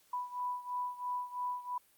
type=beating tone pair; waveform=sine; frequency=987.8 / 990.8 Hz; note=B5 / B5; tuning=0 / +5 cents; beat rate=3 Hz; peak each=-37 / -40 dBFS; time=0.13-1.78 s; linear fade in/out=5 ms; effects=white hiss -67 dBFS RMS until 1.97 s + Opus 48 kbps